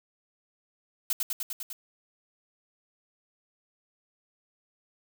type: noise with echo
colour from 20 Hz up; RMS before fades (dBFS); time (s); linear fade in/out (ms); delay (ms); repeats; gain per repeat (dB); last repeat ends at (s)
blue; -27; 1.1-1.13; 2; 100; 6; -2; 1.73
effects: none